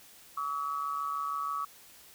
sine tone pair together, 1138 / 1284.2 Hz, C#6 / E6, +45 / -46 cents, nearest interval major second, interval 209 cents, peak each -33 / -35 dBFS, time 0.37-1.65 s, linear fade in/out 5 ms, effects white hiss -55 dBFS RMS until 2.14 s

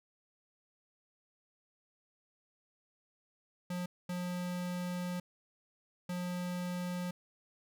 square tone bursts at uneven times, 178.6 Hz, F3, 39 cents sharp, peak -36 dBFS, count 3, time 3.7-3.86 / 4.09-5.2 / 6.09-7.11 s, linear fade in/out 5 ms, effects none

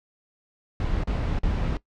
brown noise with dropouts, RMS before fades -25 dBFS, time 0.8-1.77 s, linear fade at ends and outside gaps 1 ms, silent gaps 1.036-1.073 / 1.389-1.433 s, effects noise-tail reverb RT60 0.1 s tail -19 dB re dry + low-pass 4000 Hz 12 dB/octave

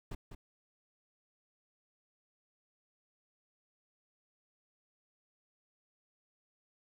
brown noise with echo, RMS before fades -40 dBFS, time 0.11-0.15 s, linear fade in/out 5 ms, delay 200 ms, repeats 1, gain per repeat -7 dB, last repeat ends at 0.35 s, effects none

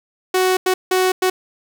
sawtooth tone bursts at uneven times, 371.3 Hz, F#4, 6 cents sharp, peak -10 dBFS, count 4, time 0.34-0.57 / 0.66-0.74 / 0.91-1.12 / 1.22-1.3 s, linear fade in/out 5 ms, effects 8-bit

